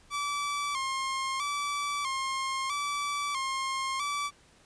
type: tone with vibrato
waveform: sawtooth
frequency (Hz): 1110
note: C#6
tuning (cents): +2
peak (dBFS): -26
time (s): 0.1-4.31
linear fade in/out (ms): 50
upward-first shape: square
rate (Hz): 0.77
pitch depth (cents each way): 69
effects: pink hiss -60 dBFS RMS until 4.65 s + resampled to 22050 Hz